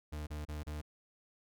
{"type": "tone bursts", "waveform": "40% pulse", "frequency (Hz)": 75.4, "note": "D2", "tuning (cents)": 46, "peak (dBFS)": -38, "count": 4, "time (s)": [0.12, 0.816], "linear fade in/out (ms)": 10, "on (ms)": 150, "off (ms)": 32, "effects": []}